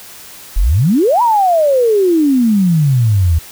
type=exponential two-way sweep; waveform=sine; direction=up then down; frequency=35 to 987 to 76.8 Hz; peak=-8 dBFS; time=0.56-3.39 s; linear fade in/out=10 ms; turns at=1.22 s; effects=white hiss -35 dBFS RMS until 3.51 s